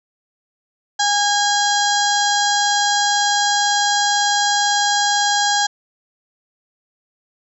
harmonic tone, 818 Hz, G#5, 26 cents flat, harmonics 1 / 2 / 4 / 5 / 6 / 7 / 8 / 9, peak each -18 / -21 / -24 / -25 / -26 / -26 / -27 / -28 dBFS, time 0.99-5.67 s, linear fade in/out 10 ms, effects none

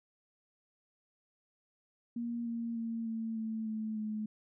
sine tone with pitch steps, 235.7 / 232.1 / 228.5 / 224.9 / 221.4 / 218 / 214.6 Hz, A#3 / A#3 / A#3 / A3 / A3 / A3 / A3, +19 / -7 / -34 / +38 / +11 / -16 / -43 cents, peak -34 dBFS, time 2.16-4.26 s, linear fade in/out 5 ms, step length 300 ms, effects none

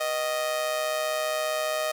sawtooth tone with amplitude modulation, 622.3 Hz, D#5, in tune, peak -19 dBFS, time 0-1.92 s, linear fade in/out 10 ms, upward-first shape sine, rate 135 Hz, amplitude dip 60%, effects none

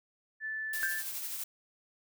sine tone, 1752 Hz, A6, 8 cents flat, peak -34 dBFS, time 0.4-1.03 s, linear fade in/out 50 ms
blue noise with tremolo, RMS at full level -37 dBFS, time 0.73-1.44 s, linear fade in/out 5 ms, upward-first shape sine, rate 12 Hz, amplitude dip 35%
sine tone with exponential decay, 1581 Hz, G6, 14 cents sharp, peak -27 dBFS, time 0.83-1.14 s, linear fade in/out 0 ms, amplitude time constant 66 ms
effects none

